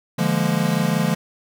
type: chord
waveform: square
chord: Bb dominant seventh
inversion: first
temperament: equal with one note detuned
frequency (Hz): 146.83 / 172.21 / 207.7 / 233.1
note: D3 / F3 / Ab3 / Bb3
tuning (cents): 0 / -24 / 0 / 0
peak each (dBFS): -25 / -22 / -24 / -27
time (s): 0.18-1.15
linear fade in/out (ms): 10
effects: none